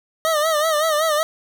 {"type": "tone with vibrato", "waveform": "25% pulse", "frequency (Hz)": 622, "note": "D#5", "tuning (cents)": -1, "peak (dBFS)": -13, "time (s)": [0.25, 1.23], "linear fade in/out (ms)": 0, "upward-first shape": "sine", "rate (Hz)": 5.3, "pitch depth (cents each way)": 88, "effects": ["8-bit"]}